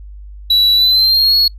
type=tone with pitch glide; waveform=triangle; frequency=3931 to 4337 Hz; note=B7 to C#8; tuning=-9 to -39 cents; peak=-7 dBFS; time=0.5-1.48 s; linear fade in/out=5 ms; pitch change=+170 cents; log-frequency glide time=0.75-1.35 s; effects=noise-tail reverb RT60 0.1 s tail -24 dB re dry + added 50 Hz sine -30 dBFS peak until 1.58 s